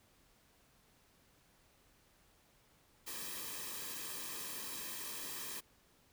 white noise with comb filter, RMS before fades -44 dBFS, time 3.06-5.61 s, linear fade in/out 20 ms, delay 1.4 ms, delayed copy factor -0.7, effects pink hiss -69 dBFS RMS until 6.12 s

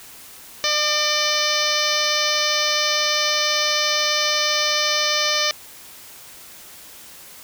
harmonic tone with a mistuned harmonic, 601 Hz, D5, 40 cents sharp, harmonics 1 / 2 / 3 / 4 / 5 / 6 / 7 / 8 / 9 / 10, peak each -27 / -27 / -27 / -27 / -27 / -27 / -27 / -27 / -27 / -27 dBFS, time 0.64-5.51 s, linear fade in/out 0 ms, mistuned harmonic 4, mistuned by -45 cents, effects white hiss -42 dBFS RMS until 7.43 s

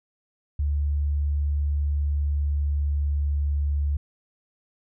sine tone with pitch glide, 72.6 to 72.18 Hz, D2 to D2, -19 to -29 cents, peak -21 dBFS, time 0.59-3.97 s, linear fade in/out 5 ms, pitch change -10 cents, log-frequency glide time 1.79-3.4 s, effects none

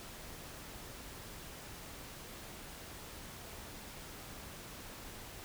silence, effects pink hiss -49 dBFS RMS until 5.44 s

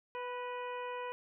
harmonic tone with a mistuned harmonic, 493.9 Hz, B4, in tune, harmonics 1 / 2 / 3 / 4 / 5 / 6, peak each -41 / -41 / -50 / -52 / -50 / -56 dBFS, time 0.15-1.12 s, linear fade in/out 0 ms, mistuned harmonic 4, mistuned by -33 cents, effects none

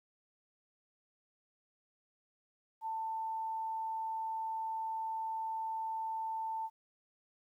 sine tone, 890 Hz, A5, 20 cents sharp, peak -35 dBFS, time 2.81-6.7 s, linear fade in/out 50 ms, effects 12-bit

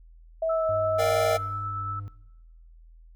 sine tone with pitch glide, 649 to 636.4 Hz, E5 to D#5, -27 to +39 cents, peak -23 dBFS, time 0.42-1.37 s, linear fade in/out 5 ms, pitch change -34 cents, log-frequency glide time 0.53-0.69 s
sine tone with tremolo, 1313 Hz, E6, 7 cents flat, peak -29 dBFS, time 0.49-2 s, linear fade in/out 10 ms, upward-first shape triangle, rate 8.7 Hz, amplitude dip 25%
triangle tone with vibrato, 99.1 Hz, G2, 19 cents sharp, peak -32 dBFS, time 0.69-2.08 s, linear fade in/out 0 ms, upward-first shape sine, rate 2.4 Hz, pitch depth 22 cents each way
square chord, G minor seventh, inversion first, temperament equal, 466.2 / 587.3 / 698.5 / 784 Hz, Bb4 / D5 / F5 / G5, 0 / 0 / 0 / 0 cents, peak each -30 / -32 / -32 / -33 dBFS, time 0.98-1.38 s, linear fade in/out 20 ms
effects noise-tail reverb RT60 0.9 s tail -21 dB re dry + added 41 Hz sine -48 dBFS peak until 3.15 s

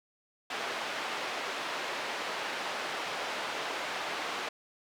pink band-pass noise, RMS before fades -36 dBFS, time 0.5-4.49 s, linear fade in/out 5 ms, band 560 to 3600 Hz, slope 12 dB/octave, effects none

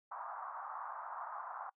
white band-pass noise, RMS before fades -45 dBFS, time 0.11-1.7 s, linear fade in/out 10 ms, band 730 to 1300 Hz, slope 48 dB/octave, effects noise-tail reverb RT60 0.1 s tail -23 dB re dry

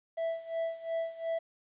triangle tone with tremolo, 659.3 Hz, E5, in tune, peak -27 dBFS, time 0.17-1.39 s, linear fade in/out 10 ms, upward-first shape sine, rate 2.8 Hz, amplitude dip 85%, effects resampled to 8000 Hz + 11-bit

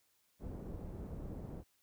pink low-pass noise, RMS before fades -45 dBFS, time 0.39-1.64 s, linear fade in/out 50 ms, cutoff 430 Hz, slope 12 dB/octave, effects white hiss -75 dBFS RMS until 1.82 s

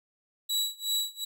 sawtooth tone with tremolo, 3908 Hz, B7, 19 cents flat, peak -22 dBFS, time 0.49-1.25 s, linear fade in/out 10 ms, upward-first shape sine, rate 2.7 Hz, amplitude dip 95%, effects none

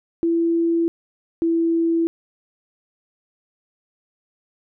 sine tone pair in turn, 334.7 / 332 Hz, E4 / E4, +26 / +12 cents, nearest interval unison, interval 14 cents, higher first, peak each -16 dBFS, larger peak neither, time 0.23-0.88 / 1.42-2.07 s, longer neither, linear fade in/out 0 ms, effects none

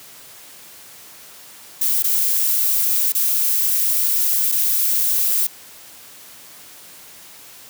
violet noise with dropouts, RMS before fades -18 dBFS, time 1.81-5.47 s, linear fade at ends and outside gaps 5 ms, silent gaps 2.025-2.04 / 3.122-3.149 / 4.517-4.521 s, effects white hiss -42 dBFS RMS until 7.69 s + high-pass 80 Hz 12 dB/octave

